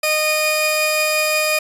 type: tone pair together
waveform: sawtooth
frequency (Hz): 615.4 / 2456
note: D#5 / D#7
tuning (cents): -19 / -23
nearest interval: 2 octaves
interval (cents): 2396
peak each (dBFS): -15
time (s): 0.03-1.59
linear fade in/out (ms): 5
effects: resampled to 32000 Hz